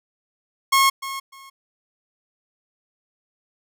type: tone with echo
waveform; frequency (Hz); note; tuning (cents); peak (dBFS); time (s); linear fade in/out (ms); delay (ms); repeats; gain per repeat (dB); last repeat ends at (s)
sawtooth; 1086; C#6; -36; -10; 0.72-0.9; 10; 300; 2; -14; 1.5
effects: none